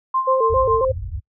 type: tone with tremolo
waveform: sine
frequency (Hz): 1049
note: C6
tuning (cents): +4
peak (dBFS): -15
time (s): 0.14-0.85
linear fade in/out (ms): 5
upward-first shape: sine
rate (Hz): 7.2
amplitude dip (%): 70
type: tone with vibrato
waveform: sine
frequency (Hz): 486.1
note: B4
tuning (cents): -28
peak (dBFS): -16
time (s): 0.27-0.92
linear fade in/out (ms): 10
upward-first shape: square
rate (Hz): 3.7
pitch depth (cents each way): 130
type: low-pass noise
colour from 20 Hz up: pink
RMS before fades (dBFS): -24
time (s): 0.49-1.2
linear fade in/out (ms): 20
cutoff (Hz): 100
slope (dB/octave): 48
effects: noise-tail reverb RT60 0.1 s tail -26 dB re dry + high-pass 60 Hz 12 dB/octave

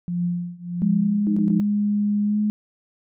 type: tone with tremolo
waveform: sine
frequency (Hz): 175.1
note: F3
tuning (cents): +5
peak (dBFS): -19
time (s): 0.08-1.6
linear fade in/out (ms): 0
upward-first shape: triangle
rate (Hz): 1.5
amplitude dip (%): 95
type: tone with pitch glide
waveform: sine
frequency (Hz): 206.5 to 210.7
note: G#3 to G#3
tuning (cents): -10 to +25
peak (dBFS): -18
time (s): 0.82-2.5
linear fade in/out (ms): 0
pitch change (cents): +35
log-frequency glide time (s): 2.24-2.39
type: tone bursts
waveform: sine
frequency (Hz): 310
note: D#4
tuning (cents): -6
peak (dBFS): -25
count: 3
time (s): 1.27-1.597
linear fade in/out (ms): 0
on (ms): 95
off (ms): 21
effects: none

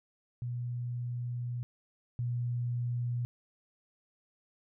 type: tone pair in turn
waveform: sine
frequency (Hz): 121.6 / 121.05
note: B2 / B2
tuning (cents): -26 / -34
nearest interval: unison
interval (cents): 8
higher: first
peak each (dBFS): -33 / -30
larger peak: second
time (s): 0.42-1.63 / 2.19-3.25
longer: first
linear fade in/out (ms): 0
effects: none

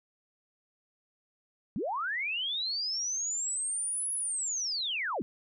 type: linear two-way sweep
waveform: sine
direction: up then down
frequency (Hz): 160.4 to 10548 to 160.4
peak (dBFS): -30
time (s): 1.76-5.22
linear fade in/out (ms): 0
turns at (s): 4.13
effects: none

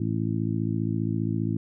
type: harmonic tone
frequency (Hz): 55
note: A1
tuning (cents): 0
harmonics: 2 / 3 / 4 / 5 / 6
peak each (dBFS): -28 / -30 / -31 / -32 / -33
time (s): 0-1.57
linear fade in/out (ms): 5
effects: none

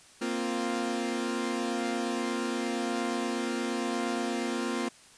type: chord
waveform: sawtooth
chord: Bb suspended second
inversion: none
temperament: equal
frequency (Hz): 233.1 / 261.6 / 349.2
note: Bb3 / C4 / F4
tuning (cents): 0 / 0 / 0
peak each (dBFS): -29 / -30 / -30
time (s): 0.21-4.89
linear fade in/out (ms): 10
effects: white hiss -55 dBFS RMS until 5.17 s + resampled to 22050 Hz

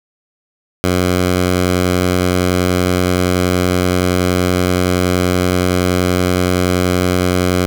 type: tone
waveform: 10% pulse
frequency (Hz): 90.6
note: F#2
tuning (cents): -36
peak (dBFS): -4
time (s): 0.84-7.66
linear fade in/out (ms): 0
effects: none

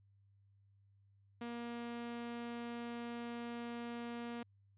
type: tone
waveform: sawtooth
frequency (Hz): 236.7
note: A#3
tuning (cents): +27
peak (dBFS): -38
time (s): 1.41-4.43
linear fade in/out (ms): 5
effects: added 99 Hz sine -66 dBFS peak until 4.77 s + resampled to 8000 Hz

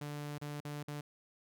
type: tone with dropouts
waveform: sawtooth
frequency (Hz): 146.83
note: D3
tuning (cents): 0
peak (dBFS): -36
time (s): 0.01-1.01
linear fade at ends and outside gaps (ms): 5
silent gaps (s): 0.382-0.414 / 0.604-0.649 / 0.83-0.88
effects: none

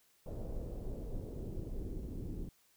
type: noise with low-pass filter sweep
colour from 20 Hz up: brown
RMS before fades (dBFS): -41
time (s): 0.26-2.49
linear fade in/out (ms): 5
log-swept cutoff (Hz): 570 to 320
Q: 2.1
effects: white hiss -70 dBFS RMS until 2.76 s

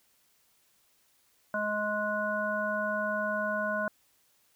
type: harmonic tone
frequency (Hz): 210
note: G#3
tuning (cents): +19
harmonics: 1 / 3 / 5 / 7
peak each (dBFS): -37 / -32 / -36 / -32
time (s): 1.54-3.88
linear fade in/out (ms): 2
effects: white hiss -68 dBFS RMS until 4.55 s

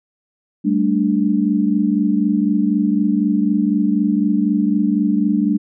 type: chord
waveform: sine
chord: G suspended second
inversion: none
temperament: equal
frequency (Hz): 196 / 220 / 293.7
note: G3 / A3 / D4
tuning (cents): 0 / 0 / 0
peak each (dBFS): -18 / -18 / -18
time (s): 0.64-5.58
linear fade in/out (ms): 20
effects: none

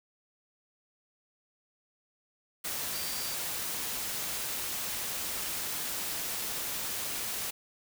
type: tone in noise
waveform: sine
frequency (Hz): 4699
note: D8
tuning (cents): 0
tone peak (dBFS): -42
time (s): 2.93-3.35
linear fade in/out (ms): 10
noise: white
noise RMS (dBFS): -35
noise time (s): 2.64-7.51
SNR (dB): -10
effects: none

